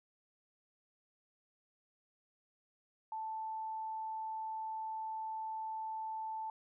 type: tone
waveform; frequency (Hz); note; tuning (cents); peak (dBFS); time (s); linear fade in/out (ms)
sine; 880; A5; 0; -38; 3.12-6.5; 2
effects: none